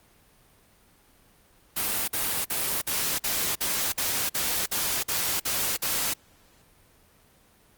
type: noise bursts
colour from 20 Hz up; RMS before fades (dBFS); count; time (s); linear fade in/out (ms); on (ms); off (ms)
white; -27; 12; 1.76-6.139; 10; 320; 49
effects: pink hiss -59 dBFS RMS until 7.77 s + Opus 32 kbps